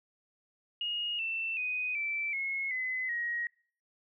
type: tone with pitch steps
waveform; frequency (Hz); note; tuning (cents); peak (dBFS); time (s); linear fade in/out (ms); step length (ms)
sine; 2867 / 2675 / 2496 / 2329 / 2173 / 2027 / 1891.5; F7 / E7 / D#7 / D7 / C#7 / B6 / A#6; +45 / +25 / +5 / -15 / -35 / +45 / +25; -31; 0.81-3.47; 2; 380
effects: noise-tail reverb RT60 0.5 s tail -26 dB re dry